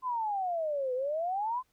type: exponential two-way sweep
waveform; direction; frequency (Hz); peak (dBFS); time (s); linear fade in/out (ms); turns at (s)
sine; down then up; 1046.5 to 494.8 to 1046.5; -29; 0.02-1.63; 50; 0.94
effects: pink hiss -73 dBFS RMS until 1.72 s